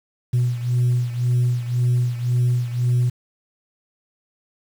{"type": "beating tone pair", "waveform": "sine", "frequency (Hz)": [122.2, 124.1], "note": ["B2", "B2"], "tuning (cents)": [-18, 9], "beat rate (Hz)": 1.9, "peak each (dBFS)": [-17, -21], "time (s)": [0.33, 3.1], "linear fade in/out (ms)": 10, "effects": ["tanh soft clip ceiling -13 dBFS", "7-bit"]}